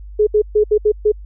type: tone bursts at uneven times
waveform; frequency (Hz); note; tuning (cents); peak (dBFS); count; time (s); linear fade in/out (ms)
sine; 422.6; G#4; +30; -9; 6; 0.19-0.27 / 0.34-0.42 / 0.55-0.64 / 0.71-0.78 / 0.85-0.92 / 1.05-1.12; 10
effects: added 50 Hz sine -31 dBFS peak until 1.25 s